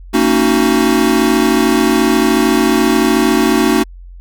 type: chord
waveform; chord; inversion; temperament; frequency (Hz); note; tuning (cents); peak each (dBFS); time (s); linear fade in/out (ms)
square; D# minor seventh; second; equal with one note detuned; 228.5 / 277.2 / 311.1 / 370; A#3 / C#4 / D#4 / F#4; -34 / 0 / 0 / 0; -16; 0.13-3.84; 20
effects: added 44 Hz sine -31 dBFS peak until 4.2 s